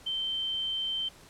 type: tone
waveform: sine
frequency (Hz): 3110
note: G7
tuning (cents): -14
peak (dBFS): -29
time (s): 0.06-1.09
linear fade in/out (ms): 10
effects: pink hiss -54 dBFS RMS until 1.29 s + low-pass 11000 Hz 12 dB/octave